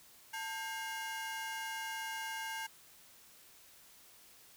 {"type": "ring-modulated tone", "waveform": "30% pulse", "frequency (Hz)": 1244.5, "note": "D#6", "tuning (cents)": 0, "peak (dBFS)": -33, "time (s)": [0.33, 2.67], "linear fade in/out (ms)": 10, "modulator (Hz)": 354, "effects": ["white hiss -60 dBFS RMS until 4.56 s"]}